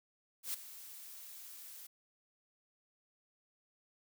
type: noise with ADSR envelope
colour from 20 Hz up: blue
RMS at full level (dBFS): -36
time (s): 0.43-1.87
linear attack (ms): 110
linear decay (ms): 6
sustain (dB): -15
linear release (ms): 8
effects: none